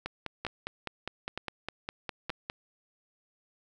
two click trains, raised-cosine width 0.3 ms, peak -18 / -18 dBFS, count 13 / 3, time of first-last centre 0.06-2.499 / 0.45-2.302 s, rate 4.92 / 1.08 Hz, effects none

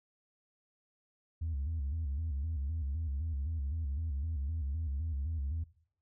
sine tone with vibrato, 74.8 Hz, D2, 32 cents sharp, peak -31 dBFS, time 1.41-5.64 s, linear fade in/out 10 ms, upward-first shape square, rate 3.9 Hz, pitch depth 140 cents each way, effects noise-tail reverb RT60 0.6 s tail -19 dB re dry + tanh soft clip ceiling -30 dBFS

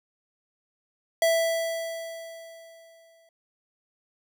square tone with exponential decay, 660 Hz, E5, 2 cents sharp, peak -19 dBFS, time 1.22-3.29 s, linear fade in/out 2 ms, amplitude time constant 450 ms, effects none

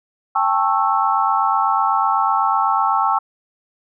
sine chord, A dominant seventh, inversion third, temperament just, 792 / 880 / 1100 / 1320 Hz, G5 / A5 / C#6 / E6, +18 / 0 / -14 / +2 cents, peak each -20 dBFS, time 0.35-3.19 s, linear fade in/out 10 ms, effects none

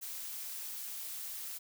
blue noise with amplitude modulation, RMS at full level -40 dBFS, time 0.01-1.59 s, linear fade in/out 20 ms, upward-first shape sine, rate 254 Hz, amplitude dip 50%, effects none

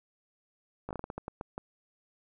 slowing click train, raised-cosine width 1 ms, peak -23 dBFS, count 11, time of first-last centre 0.89-1.579 s, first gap 17 ms, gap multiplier 1.29, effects none

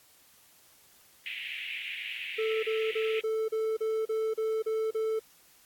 white band-pass noise, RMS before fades -38 dBFS, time 1.26-3.21 s, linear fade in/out 2 ms, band 2100 to 2900 Hz, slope 48 dB/octave
triangle tone bursts, 440.6 Hz, A4, 2 cents sharp, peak -25 dBFS, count 10, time 2.38-5.195 s, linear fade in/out 10 ms, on 250 ms, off 35 ms
effects white hiss -60 dBFS RMS until 5.65 s + AAC 64 kbps

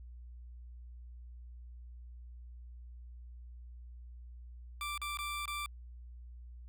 20% pulse tone with dropouts, 1174.7 Hz, D6, in tune, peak -32 dBFS, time 4.81-5.66 s, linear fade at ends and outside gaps 1 ms, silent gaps 4.977-5.016 / 5.172-5.188 / 5.456-5.478 s, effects added 60 Hz sine -47 dBFS peak until 6.68 s

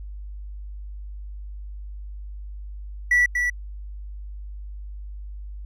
triangle tone with echo, 1954 Hz, B6, 19 cents flat, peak -12 dBFS, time 3.11-3.26 s, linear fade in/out 5 ms, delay 240 ms, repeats 1, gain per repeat -6 dB, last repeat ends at 3.5 s, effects tanh soft clip ceiling -10 dBFS + added 50 Hz sine -33 dBFS peak until 5.65 s

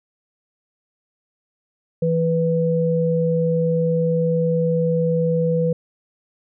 sine tone pair together, 164.81 / 493.9 Hz, E3 / B4, 0 / 0 cents, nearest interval octave + perfect fifth, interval 1900 cents, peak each -19 dBFS, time 2.02-5.73 s, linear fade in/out 5 ms, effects none

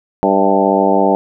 harmonic tone with a mistuned harmonic, 98 Hz, G2, in tune, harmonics 2 / 3 / 4 / 5 / 6 / 7 / 8 / 9, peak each -18 / -18 / -18 / -18 / -18 / -18 / -18 / -18 dBFS, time 0.23-1.15 s, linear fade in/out 0 ms, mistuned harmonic 7, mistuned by -36 cents, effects none

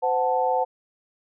sine chord, F# diminished, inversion second, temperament equal with one note detuned, 513.7 / 740 / 880 Hz, C5 / F#5 / A5, -32 / 0 / 0 cents, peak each -24 dBFS, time 0.02-0.65 s, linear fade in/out 20 ms, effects none

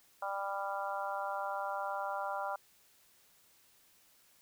harmonic tone, 197.7 Hz, G3, 15 cents sharp, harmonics 3 / 4 / 5 / 6 / 7, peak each -41 / -39 / -41 / -44 / -42 dBFS, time 0.22-2.56 s, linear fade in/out 5 ms, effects white hiss -66 dBFS RMS until 4.41 s

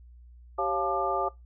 sine tone cluster, 389.2 / 548 / 698 / 869 / 1195 Hz, G4 / C#5 / F5 / A5 / D6, -12 / -20 / -1 / -22 / +30 cents, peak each -33 / -32 / -31 / -32 / -30 dBFS, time 0.58-1.29 s, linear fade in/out 10 ms, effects noise-tail reverb RT60 0.2 s tail -22 dB re dry + added 60 Hz sine -48 dBFS peak until 1.45 s

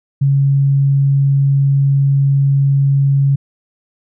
sine tone, 138.59 Hz, C#3, in tune, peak -9 dBFS, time 0.21-3.36 s, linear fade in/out 10 ms, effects none

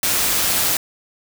white noise with amplitude modulation, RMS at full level -17 dBFS, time 0.03-0.77 s, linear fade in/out 2 ms, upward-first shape sine, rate 181 Hz, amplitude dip 35%, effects none

